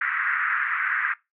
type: band-pass noise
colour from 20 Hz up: pink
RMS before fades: -25 dBFS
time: 0.01-1.14 s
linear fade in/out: 5 ms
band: 1300 to 2000 Hz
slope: 48 dB/octave
effects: noise-tail reverb RT60 0.2 s tail -20 dB re dry